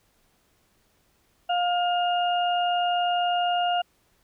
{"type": "harmonic tone", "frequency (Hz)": 708, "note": "F5", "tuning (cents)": 23, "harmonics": [1, 2, 4], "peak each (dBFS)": [-22, -33, -30], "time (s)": [1.49, 3.82], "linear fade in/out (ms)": 10, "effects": ["pink hiss -66 dBFS RMS until 4.23 s"]}